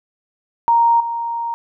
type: tone with level steps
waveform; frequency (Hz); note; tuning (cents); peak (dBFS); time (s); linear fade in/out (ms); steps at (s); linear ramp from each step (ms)
sine; 932.3; A#5; 0; -10 / -20; 0.68-1.54; 0; 1; 5
effects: none